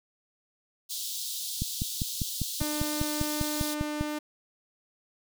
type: high-pass noise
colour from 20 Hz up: pink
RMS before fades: -35 dBFS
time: 0.89-3.75 s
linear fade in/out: 20 ms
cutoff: 3400 Hz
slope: 48 dB/octave
type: click train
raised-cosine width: 5 ms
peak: -17 dBFS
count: 13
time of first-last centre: 1.62-4.01 s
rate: 5.02 Hz
type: tone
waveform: sawtooth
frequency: 300.1 Hz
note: D4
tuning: 38 cents sharp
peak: -27 dBFS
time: 2.6-4.19 s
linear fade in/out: 10 ms
effects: none